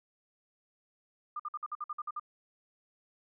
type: tone bursts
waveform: sine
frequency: 1208 Hz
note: D6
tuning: 48 cents sharp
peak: -34 dBFS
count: 10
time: 1.36-2.197 s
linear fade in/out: 5 ms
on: 36 ms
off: 53 ms
effects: none